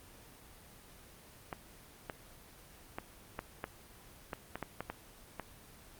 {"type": "clicks", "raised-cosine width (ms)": 0.5, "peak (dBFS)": -22, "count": 11, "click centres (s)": [1.528, 2.098, 2.985, 3.391, 3.641, 4.332, 4.556, 4.627, 4.806, 4.9, 5.397], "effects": ["pink hiss -56 dBFS RMS until 5.99 s", "Opus 24 kbps"]}